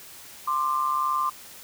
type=tone pair together; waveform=sine; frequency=1046.5 / 1188.1 Hz; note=C6 / D6; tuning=0 / +20 cents; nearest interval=major second; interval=220 cents; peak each=-25 dBFS; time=0.47-1.3 s; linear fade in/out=10 ms; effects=white hiss -45 dBFS RMS until 1.63 s